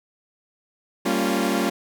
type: chord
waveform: sawtooth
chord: G half-diminished seventh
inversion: none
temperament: equal with one note detuned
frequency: 196 / 229.9 / 277.2 / 349.2 Hz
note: G3 / Bb3 / Db4 / F4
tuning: 0 / -24 / 0 / 0 cents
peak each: -22 dBFS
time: 1.05-1.7 s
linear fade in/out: 10 ms
effects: none